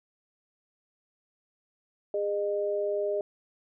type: tone pair together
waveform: sine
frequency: 408.6 / 610.7 Hz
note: G#4 / D#5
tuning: -28 / -32 cents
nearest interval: perfect fifth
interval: 696 cents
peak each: -29 / -29 dBFS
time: 2.14-3.21 s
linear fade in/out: 2 ms
effects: none